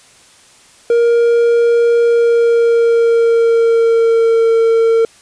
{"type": "tone with pitch glide", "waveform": "triangle", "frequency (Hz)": [469.5, 455.1], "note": ["A#4", "A#4"], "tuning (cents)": [12, -42], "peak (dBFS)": -6, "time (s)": [0.9, 5.05], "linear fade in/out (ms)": 2, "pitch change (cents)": -54, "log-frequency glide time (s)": [2.01, 4.52], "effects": ["white hiss -45 dBFS RMS until 5.21 s", "resampled to 22050 Hz"]}